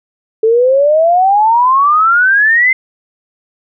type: exponential sweep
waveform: sine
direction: up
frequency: 434.8 to 2093 Hz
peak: -6 dBFS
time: 0.43-2.73 s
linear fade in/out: 5 ms
effects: none